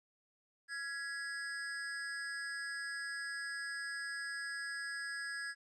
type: tone with amplitude modulation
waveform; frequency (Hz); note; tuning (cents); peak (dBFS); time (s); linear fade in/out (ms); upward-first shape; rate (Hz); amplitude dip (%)
square; 1668; G#6; +7; -37; 0.68-5.55; 50; sine; 288; 65
effects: resampled to 24000 Hz + 13-bit